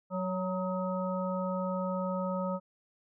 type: harmonic tone with a mistuned harmonic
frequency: 185.7 Hz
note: F#3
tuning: 7 cents sharp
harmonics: 1 / 3 / 5 / 7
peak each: -33 / -34 / -40 / -39 dBFS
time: 0.1-2.6 s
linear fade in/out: 50 ms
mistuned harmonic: 7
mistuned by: -45 cents
effects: none